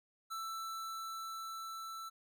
square tone with level ramp, 1327 Hz, E6, 11 cents sharp, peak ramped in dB -40 to -44 dBFS, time 0.3-2.1 s, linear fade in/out 20 ms, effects none

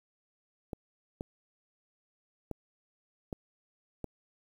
clicks, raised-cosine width 2 ms, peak -23 dBFS, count 5, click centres 0.732 / 1.209 / 2.513 / 3.328 / 4.043 s, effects 9-bit

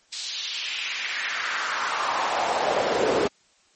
brown noise with high-pass filter sweep, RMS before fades -26 dBFS, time 0.12-3.28 s, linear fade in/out 10 ms, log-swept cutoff 4500 to 390 Hz, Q 2.3, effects white hiss -61 dBFS RMS until 3.75 s + MP3 32 kbps

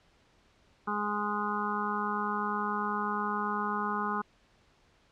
harmonic tone, 207.7 Hz, G#3, in tune, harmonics 1 / 2 / 4 / 5 / 6 / 7, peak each -36 / -39 / -37 / -35 / -34 / -39 dBFS, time 0.87-4.22 s, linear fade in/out 10 ms, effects pink hiss -65 dBFS RMS until 5.11 s + low-pass 5000 Hz 12 dB/octave

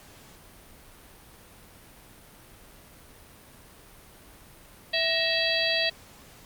harmonic tone with a mistuned harmonic, 659 Hz, E5, 1 cent flat, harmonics 1 / 3 / 4 / 5 / 6 / 7, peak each -30 / -30 / -30 / -30 / -30 / -30 dBFS, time 4.93-5.9 s, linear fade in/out 10 ms, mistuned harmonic 3, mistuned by -85 cents, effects pink hiss -51 dBFS RMS until 6.45 s + Opus 48 kbps

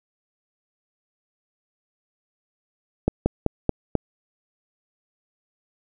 slowing click train, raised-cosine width 2 ms, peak -5 dBFS, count 5, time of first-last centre 3.08-3.953 s, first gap 180 ms, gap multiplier 1.13, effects none

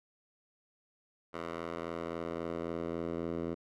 10% pulse tone with band-pass filter sweep, 83.7 Hz, E2, 27 cents sharp, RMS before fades -38 dBFS, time 1.33-3.55 s, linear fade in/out 20 ms, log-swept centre 1000 to 350 Hz, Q 0.82, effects none

